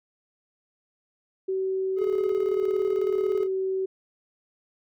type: tone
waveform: sine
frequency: 380.4 Hz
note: F#4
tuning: 48 cents sharp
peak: -24 dBFS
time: 1.48-3.86 s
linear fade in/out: 10 ms
type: tone with tremolo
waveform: triangle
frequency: 422.3 Hz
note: G#4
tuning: 29 cents sharp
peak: -22 dBFS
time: 1.96-3.48 s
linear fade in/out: 50 ms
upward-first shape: square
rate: 18 Hz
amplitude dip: 40%
effects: none